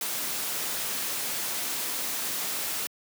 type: noise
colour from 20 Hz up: white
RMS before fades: -31 dBFS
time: 0.01-2.87 s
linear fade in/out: 2 ms
effects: high-pass 150 Hz 12 dB/octave